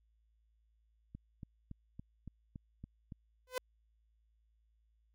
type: click train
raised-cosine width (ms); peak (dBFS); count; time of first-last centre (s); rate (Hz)
5; -34; 8; 1.15-3.122; 3.55
type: tone with exponential growth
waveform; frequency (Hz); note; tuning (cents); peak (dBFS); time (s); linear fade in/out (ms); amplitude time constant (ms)
sawtooth; 507; B4; +45; -28; 3.47-3.58; 2; 23
effects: added 55 Hz sine -70 dBFS peak until 5.14 s